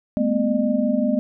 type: tone cluster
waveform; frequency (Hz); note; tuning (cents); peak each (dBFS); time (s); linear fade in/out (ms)
sine; 208.3 / 229 / 254.8 / 605; G#3 / A#3 / C4 / D#5; +5 / -31 / -46 / -49; -24 / -22 / -22 / -24; 0.17-1.19; 0
effects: none